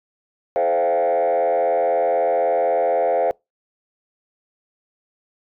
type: tone with frequency modulation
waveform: sine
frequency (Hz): 603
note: D5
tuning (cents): +46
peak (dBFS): -14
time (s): 0.56-3.31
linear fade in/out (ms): 0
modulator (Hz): 83.9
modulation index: 1.8
effects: noise-tail reverb RT60 0.2 s tail -26 dB re dry + tanh soft clip ceiling -14 dBFS